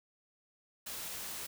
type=noise; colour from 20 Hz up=white; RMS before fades=-42 dBFS; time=0.86-1.47 s; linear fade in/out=10 ms; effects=none